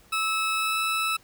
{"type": "tone with pitch glide", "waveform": "20% pulse", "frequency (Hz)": [1300, 1308.3], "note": ["E6", "E6"], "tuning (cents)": [-24, -13], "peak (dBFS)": -19, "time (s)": [0.12, 1.17], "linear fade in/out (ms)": 10, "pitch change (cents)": 11, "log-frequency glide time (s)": [0.56, 0.78], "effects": ["pink hiss -57 dBFS RMS until 1.23 s"]}